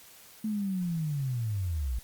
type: linear sweep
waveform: sine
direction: down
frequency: 220 to 55 Hz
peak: -28 dBFS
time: 0.44-1.99 s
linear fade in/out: 5 ms
effects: white hiss -53 dBFS RMS until 2.03 s + Opus 48 kbps